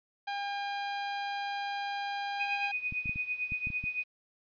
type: tone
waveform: sawtooth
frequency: 805 Hz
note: G5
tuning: 46 cents sharp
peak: -29 dBFS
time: 0.27-2.72 s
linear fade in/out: 10 ms
type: tone with tremolo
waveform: sine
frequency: 2489 Hz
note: D#7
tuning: in tune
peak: -28 dBFS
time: 2.39-4.04 s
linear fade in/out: 20 ms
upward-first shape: triangle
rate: 8.9 Hz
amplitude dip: 85%
type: clicks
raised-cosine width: 5 ms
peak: -28 dBFS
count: 8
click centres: 2.924 / 3.058 / 3.094 / 3.159 / 3.521 / 3.671 / 3.703 / 3.84 s
effects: resampled to 11025 Hz + 10-bit